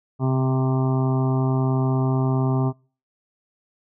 harmonic tone with a mistuned harmonic, 130.81 Hz, C3, in tune, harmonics 1 / 2 / 3 / 5 / 6 / 7 / 8 / 9, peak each -19 / -25 / -29 / -33 / -35 / -36 / -37 / -38 dBFS, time 0.19-2.73 s, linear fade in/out 50 ms, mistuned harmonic 1, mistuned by +19 cents, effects noise-tail reverb RT60 0.4 s tail -26 dB re dry

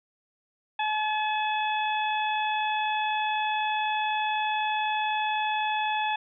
harmonic tone, 856 Hz, A5, 48 cents flat, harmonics 1 / 2 / 3 / 4, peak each -26 / -34 / -33 / -36 dBFS, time 0.79-6.16 s, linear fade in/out 5 ms, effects none

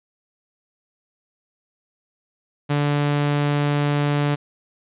sawtooth tone, 145.4 Hz, D3, 17 cents flat, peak -14 dBFS, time 2.69-4.36 s, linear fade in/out 20 ms, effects resampled to 8000 Hz + 9-bit

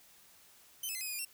5% pulse tone with pitch steps, 3066 / 2598 / 2059 / 2531 / 2477 / 2427 / 2722 Hz, G7 / E7 / C7 / D#7 / D#7 / D#7 / F7, -39 / -26 / -28 / +29 / -8 / -44 / -45 cents, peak -28 dBFS, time 0.83-1.25 s, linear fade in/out 5 ms, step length 60 ms, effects white hiss -61 dBFS RMS until 1.33 s

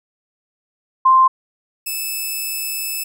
sine / 5% pulse tone pair in turn, 1046.5 / 2613 Hz, C6 / E7, 0 / -16 cents, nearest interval octave + major third, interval 1584 cents, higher second, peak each -8 / -13 dBFS, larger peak first, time 1.05-1.28 / 1.86-3.04 s, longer second, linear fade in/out 10 ms, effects none

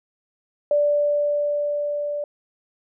sine tone with level ramp, 585 Hz, D5, 7 cents flat, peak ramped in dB -15 to -24 dBFS, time 0.71-2.24 s, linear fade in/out 2 ms, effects none

